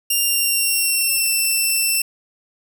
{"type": "tone with pitch glide", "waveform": "5% pulse", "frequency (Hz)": [2790, 2684], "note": ["F7", "E7"], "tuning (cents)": [-2, 31], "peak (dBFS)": -8, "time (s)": [0.1, 2.02], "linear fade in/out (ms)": 5, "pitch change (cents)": -67, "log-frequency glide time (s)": [0.25, 1.29], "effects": []}